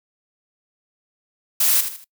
blue noise with echo, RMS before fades -17 dBFS, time 1.6-1.81 s, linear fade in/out 5 ms, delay 78 ms, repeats 3, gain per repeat -9 dB, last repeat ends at 2.044 s, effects noise-tail reverb RT60 0.1 s tail -22 dB re dry

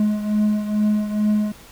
triangle beating tone pair, 210.5 / 212.8 Hz, G#3 / G#3, +24 / +42 cents, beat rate 2.3 Hz, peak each -16 / -22 dBFS, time 0-1.52 s, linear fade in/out 2 ms, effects pink hiss -45 dBFS RMS until 1.71 s

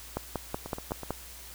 two click trains, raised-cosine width 1 ms, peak -23 / -16 dBFS, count 4 / 6, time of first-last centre 0.66-1.033 / 0.17-1.106 s, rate 8.04 / 5.34 Hz, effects added 60 Hz sine -50 dBFS peak until 1.54 s + white hiss -47 dBFS RMS until 1.54 s

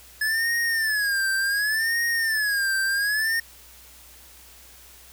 square tone with vibrato, 1710 Hz, A6, 50 cents flat, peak -22 dBFS, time 0.21-3.4 s, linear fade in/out 5 ms, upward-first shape sine, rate 0.68 Hz, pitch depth 150 cents each way, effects added 61 Hz sine -54 dBFS peak until 5.12 s + white hiss -49 dBFS RMS until 5.12 s

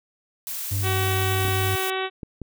blue noise, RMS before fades -31 dBFS, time 0.47-1.9 s, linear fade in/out 0 ms
triangle tone, 97.9 Hz, G2, 2 cents flat, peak -21 dBFS, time 0.71-1.76 s, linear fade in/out 10 ms
harmonic tone, 378.9 Hz, F#4, 41 cents sharp, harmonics 1 / 2 / 3 / 4 / 5 / 6 / 7 / 8 / 9 / 10, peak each -28 / -31 / -33 / -34 / -35 / -36 / -36 / -37 / -38 / -38 dBFS, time 0.82-2.1 s, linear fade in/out 50 ms
clicks, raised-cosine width 3 ms, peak -21 dBFS, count 4, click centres 1.451 / 1.482 / 2.232 / 2.417 s
effects none

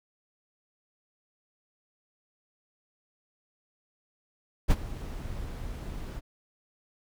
brown noise with ADSR envelope, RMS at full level -19 dBFS, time 4.68-6.21 s, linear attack 32 ms, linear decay 36 ms, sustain -18 dB, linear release 33 ms, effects none

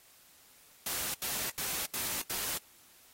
white noise bursts, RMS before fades -35 dBFS, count 5, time 0.86-2.576 s, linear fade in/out 2 ms, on 280 ms, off 79 ms, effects white hiss -60 dBFS RMS until 3.13 s + AAC 48 kbps

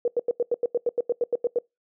sine tone bursts, 480 Hz, B4, 49 cents flat, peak -19 dBFS, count 14, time 0.05-1.587 s, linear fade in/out 2 ms, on 29 ms, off 87 ms, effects noise-tail reverb RT60 0.2 s tail -25 dB re dry

